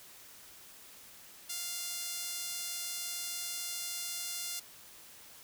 sawtooth tone with high-pass filter, 698.5 Hz, F5, in tune, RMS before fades -39 dBFS, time 1.49-4.6 s, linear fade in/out 10 ms, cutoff 5000 Hz, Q 0.74, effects white hiss -54 dBFS RMS until 5.43 s

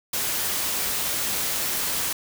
white noise, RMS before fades -26 dBFS, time 0.13-2.13 s, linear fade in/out 5 ms, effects none

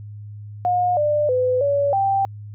sine tone with pitch steps, 718 / 595 / 505 / 567 / 784 Hz, F5 / D5 / B4 / C#5 / G5, +48 / +22 / +39 / +39 / 0 cents, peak -16 dBFS, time 0.65-2.25 s, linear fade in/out 0 ms, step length 320 ms, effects added 104 Hz sine -33 dBFS peak until 2.54 s

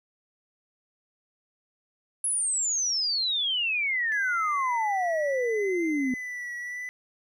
sine exponential sweep, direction down, 10720 to 246.9 Hz, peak -24 dBFS, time 2.24-6.14 s, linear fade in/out 2 ms
triangle tone with vibrato, 2004 Hz, B6, 25 cents sharp, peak -31 dBFS, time 4.12-6.89 s, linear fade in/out 0 ms, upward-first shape triangle, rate 0.72 Hz, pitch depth 67 cents each way
effects none

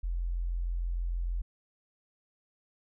sine tone, 43.26 Hz, F1, 16 cents flat, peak -29 dBFS, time 0.03-1.42 s, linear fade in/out 10 ms, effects none

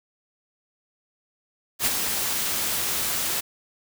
white noise with ADSR envelope, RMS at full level -20 dBFS, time 1.79-3.41 s, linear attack 75 ms, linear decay 22 ms, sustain -6 dB, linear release 15 ms, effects none

